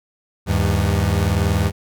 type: tone pair together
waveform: 30% pulse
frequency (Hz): 79.46 / 100.3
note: D#2 / G2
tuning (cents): +37 / +40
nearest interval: major third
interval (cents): 403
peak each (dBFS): -16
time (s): 0.46-1.72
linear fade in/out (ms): 50
effects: none